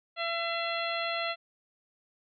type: harmonic tone with a mistuned harmonic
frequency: 674 Hz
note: E5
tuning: 38 cents sharp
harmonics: 1 / 2 / 3 / 4 / 5 / 6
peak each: -34 / -36 / -37 / -37 / -39 / -40 dBFS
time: 0.16-1.36 s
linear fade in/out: 50 ms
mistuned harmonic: 6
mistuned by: +40 cents
effects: none